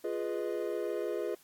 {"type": "chord", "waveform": "triangle", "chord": "F half-diminished seventh", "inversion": "none", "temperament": "equal", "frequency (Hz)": [349.2, 415.3, 493.9, 622.3], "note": ["F4", "Ab4", "Cb5", "Eb5"], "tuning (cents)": [0, 0, 0, 0], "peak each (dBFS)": [-35, -34, -36, -38], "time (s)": [0.04, 1.35], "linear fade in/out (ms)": 5, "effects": ["white hiss -62 dBFS RMS until 1.43 s", "AAC 64 kbps"]}